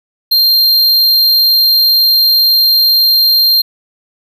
square tone, 4186 Hz, C8, in tune, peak -7 dBFS, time 0.31-3.62 s, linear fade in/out 10 ms, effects none

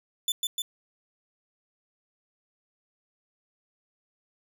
sawtooth tone with echo, 3500 Hz, A7, 10 cents flat, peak -21 dBFS, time 0.28-0.32 s, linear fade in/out 2 ms, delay 150 ms, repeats 2, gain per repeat -2 dB, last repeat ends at 0.62 s, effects none

